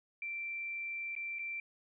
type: tone with dropouts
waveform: sine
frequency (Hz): 2349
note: D7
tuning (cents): 0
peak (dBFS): -37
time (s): 0.22-1.6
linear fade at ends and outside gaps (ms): 2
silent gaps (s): 1.152-1.163 / 1.387-1.392
effects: none